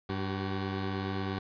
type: tone pair together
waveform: 15% pulse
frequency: 96.9 / 378.3 Hz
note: G2 / F#4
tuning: -20 / +38 cents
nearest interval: 2 octaves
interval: 2358 cents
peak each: -26 / -33 dBFS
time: 0.09-1.39 s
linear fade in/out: 5 ms
effects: resampled to 11025 Hz + 10-bit